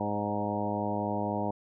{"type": "harmonic tone with a mistuned harmonic", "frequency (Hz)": 103.83, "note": "G#2", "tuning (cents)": 0, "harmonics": [1, 2, 3, 4, 5, 6, 7, 8, 9], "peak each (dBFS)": [-38, -34, -37, -40, -38, -37, -37, -39, -37], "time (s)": [0, 1.51], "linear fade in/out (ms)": 5, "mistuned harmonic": 6, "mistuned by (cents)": -23, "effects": []}